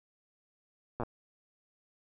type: slowing click train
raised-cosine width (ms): 1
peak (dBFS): -21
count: 5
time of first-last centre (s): 1-1.034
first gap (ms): 8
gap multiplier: 1.04
effects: none